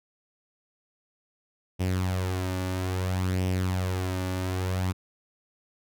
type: tone with flanger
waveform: sawtooth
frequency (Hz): 92.5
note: F#2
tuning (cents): 0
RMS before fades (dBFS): -28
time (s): 1.79-4.93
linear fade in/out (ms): 20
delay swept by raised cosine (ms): 0.35 to 3.45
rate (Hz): 0.6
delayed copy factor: +0.55
effects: none